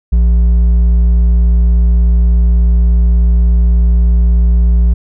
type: tone with hard clipping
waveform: sine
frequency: 58.27 Hz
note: A#1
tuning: in tune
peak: -7 dBFS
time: 0.12-4.94 s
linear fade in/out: 10 ms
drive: 4 dB
effects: none